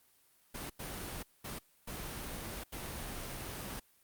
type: noise bursts at uneven times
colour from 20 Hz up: pink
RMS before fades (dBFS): -42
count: 5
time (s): 0.54-0.7 / 0.79-1.23 / 1.44-1.59 / 1.87-2.64 / 2.72-3.8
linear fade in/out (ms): 10
effects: white hiss -68 dBFS RMS until 4.03 s + Opus 32 kbps